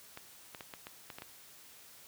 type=clicks; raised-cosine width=0.3 ms; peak=-28 dBFS; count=8; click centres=0.174 / 0.548 / 0.608 / 0.738 / 0.869 / 1.102 / 1.185 / 1.221 s; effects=white hiss -56 dBFS RMS until 2.07 s + high-pass 60 Hz 12 dB/octave